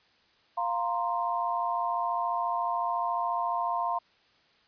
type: chord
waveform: sine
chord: F suspended fourth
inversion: none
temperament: equal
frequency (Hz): 698.5 / 932.3 / 1046.5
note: F5 / Bb5 / C6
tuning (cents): 0 / 0 / 0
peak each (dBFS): -31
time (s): 0.57-3.99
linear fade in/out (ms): 10
effects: white hiss -64 dBFS RMS until 4.67 s + resampled to 11025 Hz